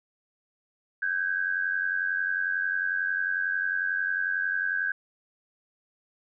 sine tone pair together, 1538 / 1629.1 Hz, G6 / G#6, -33 / -34 cents, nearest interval minor second, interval 99 cents, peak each -28 dBFS, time 1.02-4.92 s, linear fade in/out 5 ms, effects none

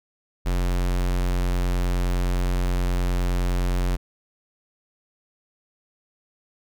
square tone, 44.82 Hz, F1, 46 cents sharp, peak -21 dBFS, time 0.45-3.97 s, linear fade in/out 20 ms, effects none

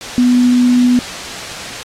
sine tone in noise, 246.9 Hz, B3, in tune, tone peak -7 dBFS, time 0.18-0.99 s, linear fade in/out 0 ms, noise white, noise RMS -25 dBFS, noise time 0.01-1.83 s, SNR +15 dB, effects low-pass 6000 Hz 12 dB/octave + AAC 48 kbps

